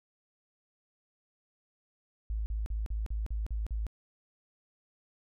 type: tone bursts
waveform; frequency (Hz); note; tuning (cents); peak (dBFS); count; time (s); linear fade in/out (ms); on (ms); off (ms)
sine; 53.9; A1; -35; -30; 8; 2.3-3.867; 0; 160; 41
effects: none